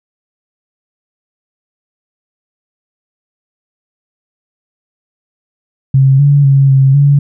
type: tone with pitch steps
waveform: sine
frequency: 134.6 / 142.8 / 137.3 / 134.7 / 142.2 Hz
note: C3 / D3 / C#3 / C#3 / C#3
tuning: +49 / -48 / -16 / -49 / +45 cents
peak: -4 dBFS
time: 5.94-7.19 s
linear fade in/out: 5 ms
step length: 250 ms
effects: none